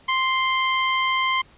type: tone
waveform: 20% pulse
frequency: 1046.5 Hz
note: C6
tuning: in tune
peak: -14 dBFS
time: 0.08-1.42 s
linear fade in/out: 10 ms
effects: pink hiss -53 dBFS RMS until 1.57 s + resampled to 8000 Hz